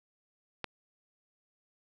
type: click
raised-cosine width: 0.3 ms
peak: -18 dBFS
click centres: 0.643 s
effects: none